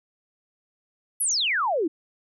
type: exponential sweep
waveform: sine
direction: down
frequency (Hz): 11840 to 293.7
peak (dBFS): -21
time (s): 1.2-1.88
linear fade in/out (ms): 10
effects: none